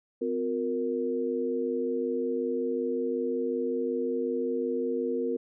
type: tone cluster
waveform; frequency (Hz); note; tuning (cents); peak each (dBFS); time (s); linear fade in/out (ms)
sine; 256.1 / 358.8 / 464.2; C4 / F4 / A#4; -37 / +47 / -7; -32 / -33 / -29; 0.21-5.37; 10
effects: none